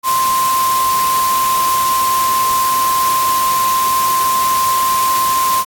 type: tone in noise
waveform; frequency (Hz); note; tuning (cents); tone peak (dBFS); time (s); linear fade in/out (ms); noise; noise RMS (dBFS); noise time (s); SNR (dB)
sine; 1046; C6; -1; -12; 0.03-5.65; 50; white; -21; 0.03-5.65; +6
effects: AAC 64 kbps